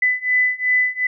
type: beating tone pair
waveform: sine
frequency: 2000 / 2002.7 Hz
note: B6 / B6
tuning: +21 / +24 cents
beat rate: 2.7 Hz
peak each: -19 / -18 dBFS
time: 0.02-1.07 s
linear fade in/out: 5 ms
effects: none